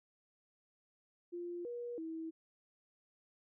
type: tone with pitch steps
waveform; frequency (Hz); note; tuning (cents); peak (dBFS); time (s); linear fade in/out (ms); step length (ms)
sine; 348.6 / 479.7 / 323.7; F4 / A#4 / E4; -3 / +50 / -31; -40; 1.32-2.31; 20; 330
effects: none